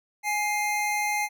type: tone pair together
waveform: square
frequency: 834 / 2103 Hz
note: G#5 / C7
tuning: +7 / +8 cents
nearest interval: octave + major third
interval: 1601 cents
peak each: -28 dBFS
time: 0.23-1.29 s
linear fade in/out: 50 ms
effects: none